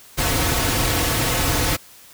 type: noise with comb filter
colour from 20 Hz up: pink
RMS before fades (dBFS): -20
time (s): 0.17-1.77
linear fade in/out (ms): 20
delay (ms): 5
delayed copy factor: -0.6
effects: white hiss -46 dBFS RMS until 2.13 s